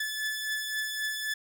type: beating tone pair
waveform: sawtooth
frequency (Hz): 1732 / 1735.8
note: A6 / A6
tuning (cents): -28 / -24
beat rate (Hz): 3.8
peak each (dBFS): -28 / -34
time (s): 0-1.34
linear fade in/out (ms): 5
effects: none